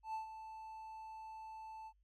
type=tone with ADSR envelope; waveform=triangle; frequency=880 Hz; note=A5; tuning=in tune; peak=-36 dBFS; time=0.03-1.93 s; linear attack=110 ms; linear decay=120 ms; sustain=-10 dB; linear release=62 ms; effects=added 50 Hz sine -70 dBFS peak until 2.03 s + AAC 48 kbps